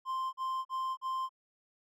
triangle tone bursts, 1046.5 Hz, C6, in tune, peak -30 dBFS, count 4, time 0.05-1.293 s, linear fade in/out 50 ms, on 280 ms, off 41 ms, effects none

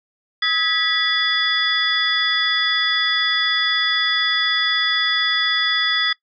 sine tone cluster, 1278 / 1652 / 1956 / 3428 / 4891 Hz, D#6 / G#6 / B6 / A7 / D#8, +46 / -10 / -17 / -46 / -31 cents, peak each -27 / -28 / -21 / -20 / -27 dBFS, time 0.42-6.13 s, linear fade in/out 5 ms, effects noise-tail reverb RT60 0.1 s tail -21 dB re dry

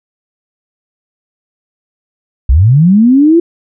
sine linear sweep, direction up, 54.5 to 347.1 Hz, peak -3 dBFS, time 2.49-3.4 s, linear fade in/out 5 ms, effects none

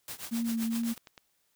white noise with tremolo, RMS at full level -38 dBFS, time 0.08-0.98 s, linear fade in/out 0 ms, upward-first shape triangle, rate 7.7 Hz, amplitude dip 95%
sine tone with vibrato, 229.2 Hz, A#3, 29 cents flat, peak -28 dBFS, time 0.31-0.94 s, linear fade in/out 20 ms, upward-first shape sine, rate 2.4 Hz, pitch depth 23 cents each way
clicks, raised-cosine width 0.2 ms, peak -30 dBFS, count 7, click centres 0.731 / 0.764 / 0.835 / 0.905 / 0.977 / 1.072 / 1.178 s
effects white hiss -73 dBFS RMS until 1.55 s

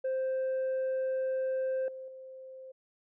sine tone with level steps, 523.3 Hz, C5, in tune, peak -26 / -40 / -44 dBFS, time 0.04-2.72 s, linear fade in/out 10 ms, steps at 1.88 / 2.08 s, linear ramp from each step 2 ms, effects tanh soft clip ceiling -28 dBFS

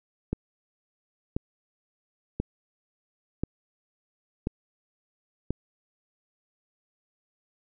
click train, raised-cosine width 3 ms, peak -14 dBFS, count 6, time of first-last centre 0.33-5.506 s, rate 0.966 Hz, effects none

